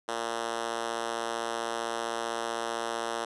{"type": "tone with high-pass filter", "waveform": "5% pulse", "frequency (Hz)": 115.6, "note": "A#2", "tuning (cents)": -14, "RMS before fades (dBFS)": -33, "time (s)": [0.08, 3.25], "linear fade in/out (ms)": 5, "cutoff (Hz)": 400, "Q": 1, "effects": ["resampled to 24000 Hz"]}